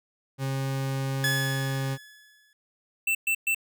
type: tone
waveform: 40% pulse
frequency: 134.9 Hz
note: C#3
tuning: 47 cents flat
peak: -26 dBFS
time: 0.38-1.98 s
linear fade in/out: 50 ms
type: tone with exponential decay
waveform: sawtooth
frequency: 1706 Hz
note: G#6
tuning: 46 cents sharp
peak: -19 dBFS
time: 1.24-2.53 s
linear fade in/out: 1 ms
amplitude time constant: 280 ms
type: tone bursts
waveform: square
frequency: 2671 Hz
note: E7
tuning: 22 cents sharp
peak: -23 dBFS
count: 3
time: 3.07-3.547 s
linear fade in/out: 5 ms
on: 79 ms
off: 120 ms
effects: none